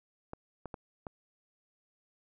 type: clicks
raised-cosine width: 1 ms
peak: -26 dBFS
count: 4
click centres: 0.334 / 0.657 / 0.742 / 1.068 s
effects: none